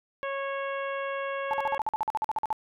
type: harmonic tone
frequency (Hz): 550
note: C#5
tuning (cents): -14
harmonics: 1 / 2 / 3 / 4 / 5 / 6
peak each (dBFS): -32 / -35 / -38 / -42 / -44 / -50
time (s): 0.23-1.78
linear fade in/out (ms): 0
type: tone bursts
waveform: sine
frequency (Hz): 870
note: A5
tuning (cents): -20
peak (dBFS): -24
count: 15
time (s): 1.51-2.528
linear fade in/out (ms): 0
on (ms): 24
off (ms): 47
effects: none